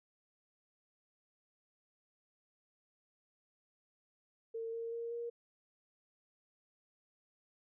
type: tone with pitch steps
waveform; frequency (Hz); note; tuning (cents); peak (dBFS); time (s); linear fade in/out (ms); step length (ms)
sine; 454.6 / 459.9 / 465.2 / 470.6; A#4 / A#4 / A#4 / A#4; -43 / -23 / -4 / +16; -38; 4.54-5.3; 10; 190
effects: none